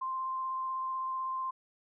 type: tone with vibrato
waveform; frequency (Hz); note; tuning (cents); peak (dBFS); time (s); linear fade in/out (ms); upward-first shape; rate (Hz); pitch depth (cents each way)
sine; 1046.5; C6; 0; -32; 0.01-1.51; 10; triangle; 16; 11
effects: none